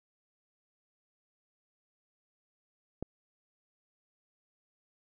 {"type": "click", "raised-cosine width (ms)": 2, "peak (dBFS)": -22, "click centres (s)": 3.026, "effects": []}